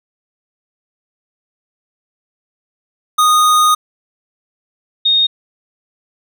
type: tone pair in turn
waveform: square / sine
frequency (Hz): 1237 / 3707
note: D#6 / A#7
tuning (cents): -10 / -10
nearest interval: octave + perfect fifth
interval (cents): 1900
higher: second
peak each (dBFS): -9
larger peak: neither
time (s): 3.18-3.75 / 5.05-5.27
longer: first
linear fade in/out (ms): 10
effects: none